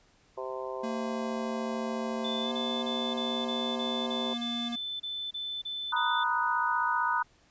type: harmonic tone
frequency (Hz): 129.8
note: C3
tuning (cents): -13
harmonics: 3 / 4 / 5 / 6 / 7 / 8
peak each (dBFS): -39 / -38 / -41 / -49 / -43 / -42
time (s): 0.37-4.34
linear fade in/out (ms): 10
type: tone with pitch glide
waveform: square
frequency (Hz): 227.6 to 236.7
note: A#3 to A#3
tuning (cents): -41 to +27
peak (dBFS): -34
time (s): 0.83-4.76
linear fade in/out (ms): 10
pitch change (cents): +68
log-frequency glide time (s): 2.41-2.51
type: tone bursts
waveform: sine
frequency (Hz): 3520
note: A7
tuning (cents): 0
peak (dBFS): -33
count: 13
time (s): 2.24-6.24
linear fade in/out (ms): 10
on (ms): 280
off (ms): 30
type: chord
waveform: sine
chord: B major seventh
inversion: third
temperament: equal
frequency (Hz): 932.3 / 987.8 / 1244.5 / 1480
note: A#5 / B5 / D#6 / F#6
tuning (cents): 0 / 0 / 0 / 0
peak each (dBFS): -31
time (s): 5.92-7.23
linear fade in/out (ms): 10
effects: pink hiss -64 dBFS RMS until 7.5 s + resampled to 16000 Hz